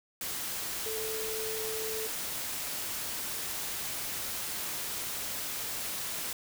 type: tone in noise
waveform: sine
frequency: 440 Hz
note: A4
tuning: in tune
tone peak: -36 dBFS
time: 0.86-2.07 s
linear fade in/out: 2 ms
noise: white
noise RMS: -36 dBFS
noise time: 0.21-6.33 s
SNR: -3 dB
effects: none